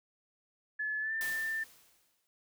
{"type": "tone with pitch glide", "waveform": "sine", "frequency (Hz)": [1719, 1784.8], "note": ["A6", "A6"], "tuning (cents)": [-41, 24], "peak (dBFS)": -32, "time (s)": [0.79, 1.64], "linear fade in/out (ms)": 10, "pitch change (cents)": 65, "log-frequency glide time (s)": [1, 1.14]}
{"type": "noise with exponential decay", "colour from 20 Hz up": "white", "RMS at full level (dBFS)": -40, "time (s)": [1.21, 2.27], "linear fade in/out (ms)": 0, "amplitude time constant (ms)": 230}
{"effects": []}